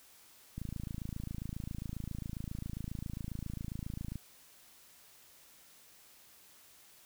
click train, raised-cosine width 5 ms, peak -27 dBFS, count 99, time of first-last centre 0.58-4.157 s, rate 27.4 Hz, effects white hiss -60 dBFS RMS until 7.05 s

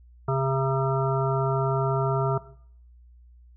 harmonic tone, 134.2 Hz, C3, 44 cents sharp, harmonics 1 / 3 / 5 / 7 / 9 / 10, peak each -24 / -29 / -31 / -32 / -34 / -34 dBFS, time 0.28-2.38 s, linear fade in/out 5 ms, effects noise-tail reverb RT60 0.6 s tail -17 dB re dry + added 60 Hz sine -49 dBFS peak until 3.56 s

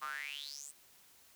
square tone with high-pass filter sweep, 71 Hz, C#2, 42 cents sharp, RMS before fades -44 dBFS, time 0.01-0.72 s, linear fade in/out 20 ms, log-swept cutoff 1100 to 8700 Hz, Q 9.9, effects white hiss -63 dBFS RMS until 1.35 s

